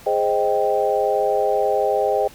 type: chord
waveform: sine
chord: Ab major seventh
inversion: none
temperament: equal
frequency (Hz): 415.3 / 523.3 / 622.3 / 784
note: Ab4 / C5 / Eb5 / G5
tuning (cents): 0 / 0 / 0 / 0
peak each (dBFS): -22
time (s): 0.06-2.28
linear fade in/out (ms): 10
effects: pink hiss -45 dBFS RMS until 2.34 s